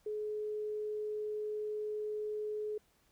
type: tone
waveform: sine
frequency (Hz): 424.3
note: G#4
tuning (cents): +37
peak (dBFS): -35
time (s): 0.06-2.78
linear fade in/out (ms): 5
effects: pink hiss -71 dBFS RMS until 3.11 s